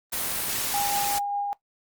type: noise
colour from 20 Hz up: white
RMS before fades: -28 dBFS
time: 0.12-1.19 s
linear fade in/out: 10 ms
type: tone with tremolo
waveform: sine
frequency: 811 Hz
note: G#5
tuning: 41 cents flat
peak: -24 dBFS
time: 0.74-1.53 s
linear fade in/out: 0 ms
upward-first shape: sine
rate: 5.1 Hz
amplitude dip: 25%
effects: noise-tail reverb RT60 0.1 s tail -18 dB re dry + Opus 24 kbps